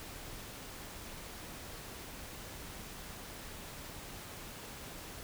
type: silence
effects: pink hiss -47 dBFS RMS until 5.23 s